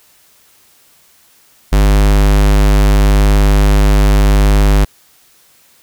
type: tone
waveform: square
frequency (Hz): 50.4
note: G1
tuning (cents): +49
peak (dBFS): -7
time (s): 1.72-4.85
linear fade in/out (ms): 10
effects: white hiss -49 dBFS RMS until 5.82 s